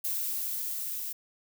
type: noise with level ramp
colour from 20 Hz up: violet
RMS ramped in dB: -31 to -36 dBFS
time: 0.04-1.13 s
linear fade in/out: 10 ms
effects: none